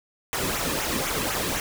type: noise with flanger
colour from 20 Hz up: pink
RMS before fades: -27 dBFS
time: 0.33-1.6 s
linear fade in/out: 0 ms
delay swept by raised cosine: 0.21 to 1.41 ms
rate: 4 Hz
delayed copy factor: -0.6
effects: none